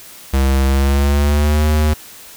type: tone with pitch glide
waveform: square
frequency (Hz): 67.2 to 76.31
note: C2 to D#2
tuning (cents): +47 to -33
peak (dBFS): -12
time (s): 0.33-1.94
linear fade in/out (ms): 10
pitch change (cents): +220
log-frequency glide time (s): 0.67-1.66
effects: white hiss -38 dBFS RMS until 2.36 s